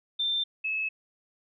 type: tone pair in turn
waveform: sine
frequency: 3575 / 2592 Hz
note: A7 / E7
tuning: +27 / -30 cents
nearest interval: tritone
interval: 557 cents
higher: first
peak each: -25 / -27 dBFS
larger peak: first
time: 0.19-0.44 / 0.64-0.89 s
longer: neither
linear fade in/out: 10 ms
effects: none